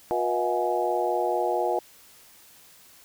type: harmonic tone with a mistuned harmonic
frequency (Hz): 120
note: B2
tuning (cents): -49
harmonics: 3 / 4 / 5 / 6 / 7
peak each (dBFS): -29 / -29 / -29 / -29 / -29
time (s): 0.11-1.79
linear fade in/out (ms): 0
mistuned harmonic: 5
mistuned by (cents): +100
effects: white hiss -53 dBFS RMS until 3.04 s